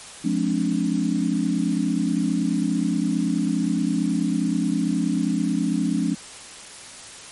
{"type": "chord", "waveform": "sine", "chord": "D half-diminished seventh", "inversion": "first", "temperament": "just", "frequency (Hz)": [176.2, 211.4, 264.3, 293.7], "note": ["F3", "Ab3", "C4", "D4"], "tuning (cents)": [16, 31, 18, 0], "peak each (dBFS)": -25, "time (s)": [0.24, 6.15], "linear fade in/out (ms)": 10, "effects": ["white hiss -40 dBFS RMS until 7.31 s", "MP3 48 kbps"]}